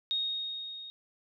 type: tone with level ramp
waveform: sine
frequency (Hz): 3729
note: A#7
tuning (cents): 0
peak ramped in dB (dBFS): -27 to -42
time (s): 0.11-0.9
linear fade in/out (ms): 0
effects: none